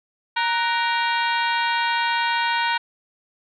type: harmonic tone with a mistuned harmonic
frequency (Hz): 467.4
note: A#4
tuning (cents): +5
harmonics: 2 / 3 / 4 / 5 / 6 / 7 / 8 / 9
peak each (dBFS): -22 / -26 / -28 / -30 / -32 / -33 / -34 / -35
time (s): 0.36-2.78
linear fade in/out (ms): 10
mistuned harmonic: 3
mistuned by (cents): +100
effects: none